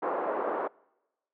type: band-pass noise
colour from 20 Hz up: pink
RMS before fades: -31 dBFS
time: 0.02-0.68 s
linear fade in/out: 10 ms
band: 380 to 1200 Hz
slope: 24 dB/octave
effects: noise-tail reverb RT60 1.0 s tail -26 dB re dry